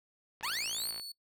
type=click train; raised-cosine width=0.3 ms; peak=-31 dBFS; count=34; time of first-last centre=0.41-0.997 s; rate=56.2 Hz
type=linear sweep; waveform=20% pulse; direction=up; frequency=818 to 4699 Hz; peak=-29 dBFS; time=0.43-0.91 s; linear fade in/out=5 ms
type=tone with tremolo; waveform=40% pulse; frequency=4435 Hz; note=C#8; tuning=in tune; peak=-37 dBFS; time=0.44-1.12 s; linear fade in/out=5 ms; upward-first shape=square; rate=2.7 Hz; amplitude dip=25%
effects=noise-tail reverb RT60 0.1 s tail -23 dB re dry